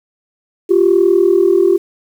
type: tone pair together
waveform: sine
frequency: 350 / 390.4 Hz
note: F4 / G4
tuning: +4 / -7 cents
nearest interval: major second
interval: 189 cents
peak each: -10 dBFS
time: 0.69-1.78 s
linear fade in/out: 20 ms
effects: tanh soft clip ceiling -1 dBFS + 7-bit